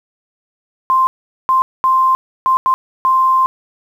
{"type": "tone bursts at uneven times", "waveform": "sine", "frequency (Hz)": 1046.5, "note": "C6", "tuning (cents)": 0, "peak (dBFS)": -9, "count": 6, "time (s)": [[0.9, 1.07], [1.49, 1.62], [1.84, 2.15], [2.46, 2.57], [2.66, 2.74], [3.05, 3.46]], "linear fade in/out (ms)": 0, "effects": ["7-bit"]}